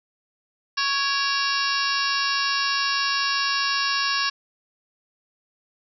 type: harmonic tone with a mistuned harmonic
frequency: 554.4 Hz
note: C#5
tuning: in tune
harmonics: 2 / 3 / 4 / 5 / 6 / 7 / 8 / 9 / 10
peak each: -27 / -27 / -36 / -29 / -37 / -32 / -30 / -31 / -29 dBFS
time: 0.77-4.3 s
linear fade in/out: 10 ms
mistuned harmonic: 4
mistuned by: +83 cents
effects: none